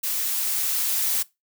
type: noise with level ramp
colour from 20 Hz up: blue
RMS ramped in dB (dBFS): -26 to -23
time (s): 0.03-1.23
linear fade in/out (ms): 10
effects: noise-tail reverb RT60 0.2 s tail -20 dB re dry